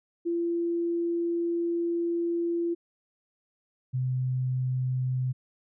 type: tone pair in turn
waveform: sine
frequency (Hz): 340.7 / 128.17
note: F4 / C3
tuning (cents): -43 / -35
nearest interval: octave + perfect fourth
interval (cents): 1692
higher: first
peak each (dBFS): -25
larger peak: neither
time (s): 0.25-2.75 / 3.93-5.33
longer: first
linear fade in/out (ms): 20
effects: none